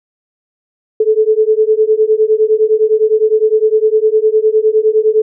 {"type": "beating tone pair", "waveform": "sine", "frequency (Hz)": [429.7, 439.5], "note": ["A4", "A4"], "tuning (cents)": [-41, -2], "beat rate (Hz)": 9.8, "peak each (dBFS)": -11, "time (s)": [1, 5.22], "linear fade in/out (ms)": 5, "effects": []}